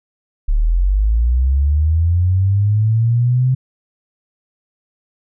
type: linear sweep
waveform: sine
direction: up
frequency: 34.65 to 130.81 Hz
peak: -11 dBFS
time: 0.48-3.55 s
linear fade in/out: 10 ms
effects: none